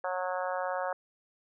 harmonic tone, 183 Hz, F#3, 19 cents flat, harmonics 3 / 4 / 5 / 6 / 7 / 8 / 9, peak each -34 / -36 / -38 / -40 / -41 / -42 / -43 dBFS, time 0.04-0.93 s, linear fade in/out 2 ms, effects none

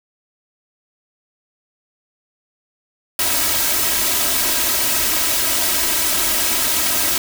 white noise with comb filter, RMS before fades -18 dBFS, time 3.19-7.18 s, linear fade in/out 2 ms, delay 3.1 ms, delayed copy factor +0.65, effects none

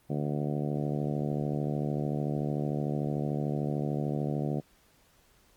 harmonic tone, 73.42 Hz, D2, in tune, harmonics 2 / 3 / 4 / 5 / 6 / 7 / 8 / 9 / 10, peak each -31 / -35 / -37 / -39 / -41 / -42 / -43 / -44 / -45 dBFS, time 0.09-4.61 s, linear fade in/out 20 ms, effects pink hiss -64 dBFS RMS until 5.56 s + Opus 32 kbps

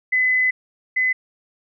sine tone pair in turn, 2017 / 2025 Hz, B6 / B6, +36 / +43 cents, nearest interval unison, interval 7 cents, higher second, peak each -15 / -16 dBFS, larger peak first, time 0.12-0.51 / 0.96-1.13 s, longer first, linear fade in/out 10 ms, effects none

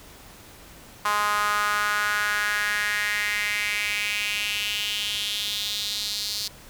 sawtooth tone with high-pass filter sweep, 207.7 Hz, G#3, in tune, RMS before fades -26 dBFS, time 1.05-6.48 s, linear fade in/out 5 ms, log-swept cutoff 1100 to 4500 Hz, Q 4.1, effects pink hiss -47 dBFS RMS until 6.69 s

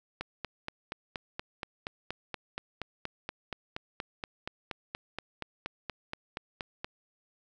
click train, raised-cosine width 0.3 ms, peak -19 dBFS, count 29, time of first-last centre 0.21-6.845 s, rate 4.22 Hz, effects none

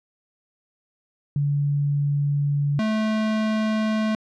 sine / square tone pair in turn, 143.6 / 217.3 Hz, D3 / A3, -39 / -21 cents, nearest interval perfect fifth, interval 718 cents, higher second, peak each -19 / -21 dBFS, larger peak first, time 1.36-2.79 / 2.79-4.15 s, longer first, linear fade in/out 2 ms, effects low-pass 4000 Hz 12 dB/octave

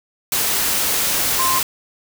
sine tone in noise, 1046.5 Hz, C6, in tune, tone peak -18 dBFS, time 1.39-1.59 s, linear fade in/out 2 ms, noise white, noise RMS -19 dBFS, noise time 0.32-1.63 s, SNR -2 dB, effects none

